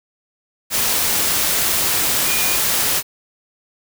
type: tone in noise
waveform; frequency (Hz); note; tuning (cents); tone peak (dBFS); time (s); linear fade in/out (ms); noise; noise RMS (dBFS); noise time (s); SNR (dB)
sine; 2437; D#7; -37; -25; 2.24-2.59; 50; white; -18; 0.7-3.03; -10
effects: none